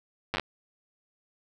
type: slowing click train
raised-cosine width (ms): 0.3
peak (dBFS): -13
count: 6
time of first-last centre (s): 0.34-0.397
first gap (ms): 9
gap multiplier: 1.12
effects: none